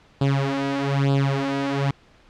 sawtooth tone with flanger, 138.3 Hz, C#3, 4 cents flat, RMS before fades -22 dBFS, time 0.21-1.91 s, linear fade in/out 5 ms, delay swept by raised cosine 0.24 to 4.14 ms, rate 1.1 Hz, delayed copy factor +0.85, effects pink hiss -54 dBFS RMS until 2.29 s + low-pass 4000 Hz 12 dB/octave

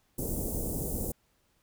pink band-stop noise, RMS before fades -33 dBFS, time 0.18-1.12 s, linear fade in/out 5 ms, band 560 to 8400 Hz, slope 24 dB/octave, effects pink hiss -71 dBFS RMS until 1.62 s

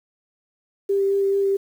sine tone with vibrato, 394.6 Hz, G4, 11 cents sharp, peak -17 dBFS, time 0.89-1.57 s, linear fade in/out 10 ms, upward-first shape sine, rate 4.6 Hz, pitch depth 11 cents each way, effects 8-bit

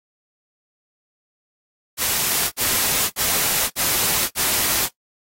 white noise bursts, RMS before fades -20 dBFS, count 5, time 1.97-4.89 s, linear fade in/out 50 ms, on 540 ms, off 55 ms, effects noise-tail reverb RT60 0.1 s tail -18 dB re dry + AAC 48 kbps

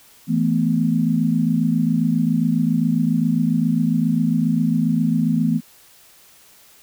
sine chord, E suspended fourth, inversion none, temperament just, 164.81 / 219.8 / 247.2 Hz, E3 / A3 / B3, 0 / -2 / +2 cents, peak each -20 dBFS, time 0.27-5.61 s, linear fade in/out 50 ms, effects white hiss -50 dBFS RMS until 6.82 s

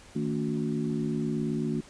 sine tone cluster, 157.6 / 225.6 / 284.8 / 362.9 Hz, D#3 / A3 / C#4 / F#4, +23 / +44 / +47 / -34 cents, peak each -32 / -30 / -34 / -35 dBFS, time 0.15-1.81 s, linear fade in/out 10 ms, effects pink hiss -52 dBFS RMS until 1.89 s + resampled to 22050 Hz

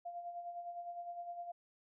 sine tone with tremolo, 696 Hz, F5, 6 cents flat, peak -40 dBFS, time 0.05-1.52 s, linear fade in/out 10 ms, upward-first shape sine, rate 9.8 Hz, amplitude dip 55%, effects none

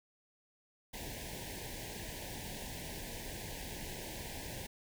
pink band-stop noise, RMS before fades -44 dBFS, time 0.93-4.67 s, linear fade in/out 10 ms, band 980 to 1600 Hz, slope 96 dB/octave, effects none

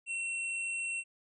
square tone, 2717 Hz, F7, 48 cents flat, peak -34 dBFS, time 0.06-1.04 s, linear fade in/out 50 ms, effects resampled to 24000 Hz

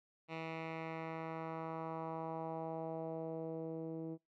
10% pulse tone with low-pass filter sweep, 162 Hz, E3, 30 cents flat, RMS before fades -43 dBFS, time 0.28-4.18 s, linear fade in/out 50 ms, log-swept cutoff 2800 to 360 Hz, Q 1.9, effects noise-tail reverb RT60 0.2 s tail -25 dB re dry

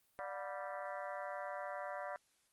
harmonic tone with a mistuned harmonic, 196 Hz, G3, in tune, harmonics 3 / 4 / 5 / 6 / 7 / 8 / 9 / 10, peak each -45 / -47 / -49 / -51 / -52 / -53 / -54 / -55 dBFS, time 0.19-2.16 s, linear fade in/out 0 ms, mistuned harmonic 4, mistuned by -130 cents, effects white hiss -75 dBFS RMS until 2.52 s + Opus 32 kbps

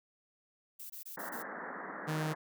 violet noise bursts, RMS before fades -46 dBFS, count 5, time 0.79-1.428 s, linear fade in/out 10 ms, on 110 ms, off 22 ms
white band-pass noise, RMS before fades -43 dBFS, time 1.17-2.35 s, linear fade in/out 5 ms, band 170 to 1900 Hz, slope 96 dB/octave
sawtooth tone, 155.56 Hz, D#3, in tune, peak -29 dBFS, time 2.07-2.34 s, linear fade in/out 20 ms
effects none

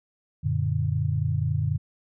sine chord, Gb augmented, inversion none, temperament equal, 92.5 / 116.54 / 146.83 Hz, Gb2 / Bb2 / D3, 0 / 0 / 0 cents, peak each -27 / -27 / -26 dBFS, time 0.43-1.78 s, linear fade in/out 20 ms, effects none

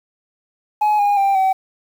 sine tone with pitch steps, 844 / 816.2 / 789.3 / 763.3 Hz, G#5 / G#5 / G5 / G5, +28 / -30 / +12 / -46 cents, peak -10 dBFS, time 0.81-1.53 s, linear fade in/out 10 ms, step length 180 ms, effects tanh soft clip ceiling -12 dBFS + 7-bit

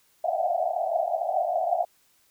white band-pass noise, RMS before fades -26 dBFS, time 0.24-1.85 s, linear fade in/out 5 ms, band 640 to 740 Hz, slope 96 dB/octave, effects white hiss -64 dBFS RMS until 2.3 s

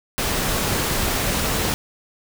sine tone in noise, 444.9 Hz, A4, 19 cents sharp, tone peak -32 dBFS, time 1.44-1.71 s, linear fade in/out 0 ms, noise pink, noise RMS -22 dBFS, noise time 0.18-1.74 s, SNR -13 dB, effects none

